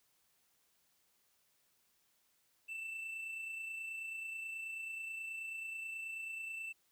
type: tone with amplitude modulation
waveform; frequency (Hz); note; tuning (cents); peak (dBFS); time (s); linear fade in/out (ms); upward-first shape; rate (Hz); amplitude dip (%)
triangle; 2662; E7; +16; -38; 2.68-6.73; 20; sine; 29.3; 35
effects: white hiss -75 dBFS RMS until 6.91 s